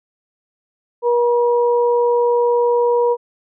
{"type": "tone pair together", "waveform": "sine", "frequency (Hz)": [479.2, 959.5], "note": ["A#4", "A#5"], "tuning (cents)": [48, 50], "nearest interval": "octave", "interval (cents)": 1202, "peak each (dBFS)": [-13, -20], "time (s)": [1.02, 3.17], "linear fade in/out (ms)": 50, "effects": []}